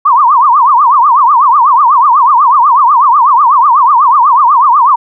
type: tone with vibrato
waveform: sine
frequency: 1062 Hz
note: C6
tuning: 25 cents sharp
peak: -3 dBFS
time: 0.05-4.96 s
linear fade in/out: 10 ms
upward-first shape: triangle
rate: 8.1 Hz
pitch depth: 280 cents each way
effects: none